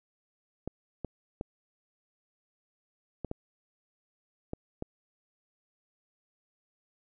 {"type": "clicks", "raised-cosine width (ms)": 2, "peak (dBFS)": -21, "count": 7, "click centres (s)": [0.676, 1.047, 1.411, 3.247, 3.314, 4.534, 4.824], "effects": []}